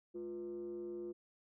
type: tone with frequency modulation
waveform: sine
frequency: 351.5 Hz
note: F4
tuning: 11 cents sharp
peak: -40 dBFS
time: 0.14-1.13 s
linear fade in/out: 20 ms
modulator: 141 Hz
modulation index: 0.52
effects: tanh soft clip ceiling -37 dBFS